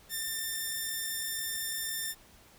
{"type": "tone", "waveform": "5% pulse", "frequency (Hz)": 1794, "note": "A6", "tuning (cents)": 33, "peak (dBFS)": -22, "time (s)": [0.09, 2.15], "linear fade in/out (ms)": 50, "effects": ["pink hiss -58 dBFS RMS until 2.58 s"]}